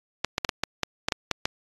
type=clicks; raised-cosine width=0.2 ms; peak=-6 dBFS; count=10; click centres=0.246 / 0.381 / 0.448 / 0.492 / 0.636 / 0.833 / 1.085 / 1.122 / 1.313 / 1.455 s; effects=AAC 32 kbps